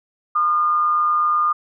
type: tone with amplitude modulation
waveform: sine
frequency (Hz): 1214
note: D#6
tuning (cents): -43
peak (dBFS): -13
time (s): 0.35-1.53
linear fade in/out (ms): 10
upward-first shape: sine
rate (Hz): 168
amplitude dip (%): 40
effects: none